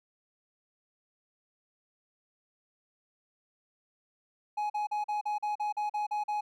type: tone bursts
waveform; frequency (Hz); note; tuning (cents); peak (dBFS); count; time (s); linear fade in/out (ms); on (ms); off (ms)
triangle; 838; G#5; +15; -27; 11; 4.57-6.41; 10; 130; 41
effects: none